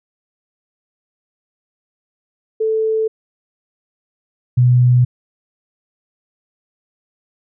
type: tone pair in turn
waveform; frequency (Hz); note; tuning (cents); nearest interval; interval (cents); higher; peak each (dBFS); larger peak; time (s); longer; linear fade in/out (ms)
sine; 440 / 124.01; A4 / B2; 0 / +8; octave + minor seventh; 2192; first; -14 / -8; second; 2.6-3.08 / 4.57-5.05; neither; 10
effects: none